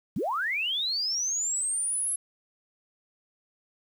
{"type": "linear sweep", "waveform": "sine", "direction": "up", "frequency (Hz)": [130, 11050], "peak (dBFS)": -26, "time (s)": [0.16, 2.16], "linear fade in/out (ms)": 5, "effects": ["9-bit"]}